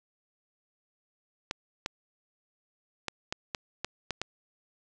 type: clicks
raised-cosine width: 0.2 ms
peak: -14 dBFS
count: 8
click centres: 1.511 / 1.861 / 3.083 / 3.325 / 3.548 / 3.846 / 4.107 / 4.216 s
effects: resampled to 22050 Hz + 9-bit